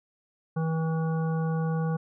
harmonic tone, 161.4 Hz, E3, 36 cents flat, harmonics 1 / 3 / 5 / 7 / 9, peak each -25 / -35 / -39 / -42 / -44 dBFS, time 0.56-1.97 s, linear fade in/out 10 ms, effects none

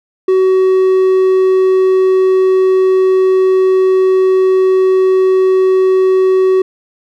triangle tone, 376.2 Hz, F#4, 29 cents sharp, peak -5 dBFS, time 0.28-6.62 s, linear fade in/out 5 ms, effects none

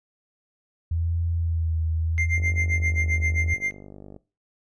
sine tone with vibrato, 82.41 Hz, E2, in tune, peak -22 dBFS, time 0.91-3.54 s, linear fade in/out 5 ms, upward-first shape sine, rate 0.78 Hz, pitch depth 40 cents each way
triangle tone with tremolo, 2098 Hz, C7, 4 cents sharp, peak -20 dBFS, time 2.18-3.71 s, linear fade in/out 0 ms, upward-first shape sine, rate 7.6 Hz, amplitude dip 95%
click train, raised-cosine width 2 ms, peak -29 dBFS, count 90, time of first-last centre 2.38-4.164 s, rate 49.9 Hz
effects noise-tail reverb RT60 0.3 s tail -19 dB re dry + resampled to 22050 Hz

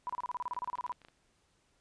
sine tone bursts, 987.8 Hz, B5, in tune, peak -33 dBFS, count 16, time 0.07-0.92 s, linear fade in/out 0 ms, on 25 ms, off 30 ms
clicks, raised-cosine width 0.3 ms, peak -39 / -43 / -42 / -38 / -43 / -40 / -37 / -41 / -36 / -40 dBFS, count 10, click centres 0.546 / 0.62 / 0.676 / 0.778 / 0.846 / 0.879 / 0.928 / 1.017 / 1.049 / 1.085 s
effects pink hiss -72 dBFS RMS until 1.8 s + resampled to 22050 Hz

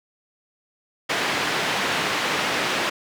white band-pass noise, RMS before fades -24 dBFS, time 1.09-2.9 s, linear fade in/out 10 ms, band 160 to 2700 Hz, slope 12 dB/octave, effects none

